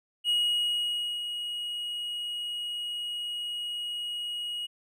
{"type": "tone with ADSR envelope", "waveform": "triangle", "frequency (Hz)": 2894, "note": "F#7", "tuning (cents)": -39, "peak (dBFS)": -21, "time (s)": [0.24, 4.67], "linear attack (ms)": 51, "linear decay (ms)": 920, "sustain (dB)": -9, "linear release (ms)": 19, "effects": []}